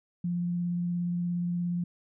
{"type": "tone with vibrato", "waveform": "sine", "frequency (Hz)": 174.7, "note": "F3", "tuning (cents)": 1, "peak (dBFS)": -27, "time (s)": [0.24, 1.84], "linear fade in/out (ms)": 5, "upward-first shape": "sine", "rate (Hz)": 17, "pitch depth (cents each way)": 11, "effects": []}